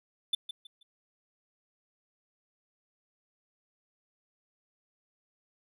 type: tone with echo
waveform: triangle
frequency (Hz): 3522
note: A7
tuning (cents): +1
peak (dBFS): -23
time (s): 0.33-0.35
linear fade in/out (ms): 5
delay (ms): 160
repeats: 3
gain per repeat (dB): -11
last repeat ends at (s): 0.83
effects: none